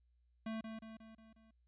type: tone with echo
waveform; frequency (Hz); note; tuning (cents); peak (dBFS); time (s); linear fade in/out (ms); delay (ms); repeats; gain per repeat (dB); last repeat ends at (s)
square; 221.9; A3; +15; -40; 0.46-0.61; 5; 180; 5; -5; 1.51
effects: added 60 Hz sine -70 dBFS peak until 1.67 s + resampled to 8000 Hz